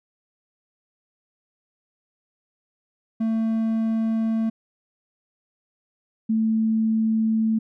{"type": "tone pair in turn", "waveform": ["triangle", "sine"], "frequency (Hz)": [223.6, 221.4], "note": ["A3", "A3"], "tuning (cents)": [28, 11], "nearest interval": "unison", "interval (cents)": 17, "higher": "first", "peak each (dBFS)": -18, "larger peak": "neither", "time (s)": [[3.2, 4.5], [6.29, 7.59]], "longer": "neither", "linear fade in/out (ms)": 10, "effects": []}